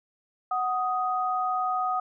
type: tone pair together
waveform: sine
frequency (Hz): 742 / 1247.9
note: F#5 / D#6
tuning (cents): +5 / +5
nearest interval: major sixth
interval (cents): 900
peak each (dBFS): -27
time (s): 0.51-2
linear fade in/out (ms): 5
effects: none